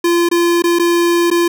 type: tone with dropouts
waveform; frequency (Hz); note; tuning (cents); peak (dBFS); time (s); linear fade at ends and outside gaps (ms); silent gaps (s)
square; 343.7; F4; -28; -11; 0.04-1.48; 5; 0.289-0.313 / 0.622-0.639 / 0.788-0.795 / 1.303-1.312
effects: none